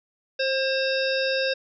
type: harmonic tone with a mistuned harmonic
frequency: 535 Hz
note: C5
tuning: 38 cents sharp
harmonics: 1 / 3 / 5 / 7 / 9 / 10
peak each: -24 / -29 / -31 / -32 / -34 / -34 dBFS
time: 0.39-1.54 s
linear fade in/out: 10 ms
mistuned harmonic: 1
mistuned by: -17 cents
effects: none

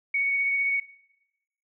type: tone with vibrato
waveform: sine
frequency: 2229 Hz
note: C#7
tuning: 9 cents sharp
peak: -22 dBFS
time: 0.14-0.8 s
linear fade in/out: 5 ms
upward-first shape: sine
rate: 15 Hz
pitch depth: 10 cents each way
effects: noise-tail reverb RT60 0.9 s tail -20 dB re dry

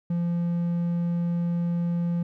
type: tone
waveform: triangle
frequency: 172 Hz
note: F3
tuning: 26 cents flat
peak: -21 dBFS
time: 0.1-2.23 s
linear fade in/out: 5 ms
effects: none

